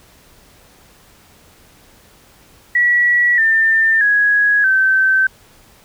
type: tone with pitch steps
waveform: sine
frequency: 1935 / 1795 / 1665.2 / 1544.7 Hz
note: B6 / A6 / G#6 / G6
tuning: -36 / +34 / +4 / -26 cents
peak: -10 dBFS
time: 2.75-5.27 s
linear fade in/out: 5 ms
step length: 630 ms
effects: pink hiss -48 dBFS RMS until 5.84 s